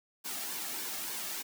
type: noise with flanger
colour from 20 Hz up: white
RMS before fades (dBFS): -38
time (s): 0.24-1.43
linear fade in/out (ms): 20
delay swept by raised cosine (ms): 1.5 to 2.06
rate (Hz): 3.4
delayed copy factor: -0.5
effects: high-pass 200 Hz 12 dB/octave